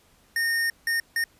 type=tone bursts at uneven times; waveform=square; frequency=1836 Hz; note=A#6; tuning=27 cents flat; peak=-23 dBFS; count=3; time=0.36-0.7 / 0.87-1 / 1.16-1.24 s; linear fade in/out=2 ms; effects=pink hiss -60 dBFS RMS until 1.39 s + resampled to 32000 Hz